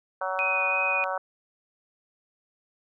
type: harmonic tone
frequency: 187.5 Hz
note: F#3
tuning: 23 cents sharp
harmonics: 3 / 4 / 5 / 6 / 7 / 8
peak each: -32 / -33 / -34 / -35 / -35 / -36 dBFS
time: 0.21-1.18 s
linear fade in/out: 5 ms
type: tone with vibrato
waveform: sine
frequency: 2489 Hz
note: D#7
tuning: in tune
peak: -24 dBFS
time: 0.39-1.04 s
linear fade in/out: 0 ms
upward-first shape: sine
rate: 2.9 Hz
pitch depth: 10 cents each way
effects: none